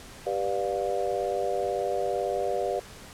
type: chord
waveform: sine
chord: G dominant seventh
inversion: none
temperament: just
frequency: 392 / 490 / 588 / 705.6 Hz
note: G4 / B4 / D5 / F5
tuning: 0 / -14 / +2 / +18 cents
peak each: -31 dBFS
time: 0.26-2.8 s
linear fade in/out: 10 ms
effects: pink hiss -46 dBFS RMS until 3.13 s + low-pass 11000 Hz 12 dB/octave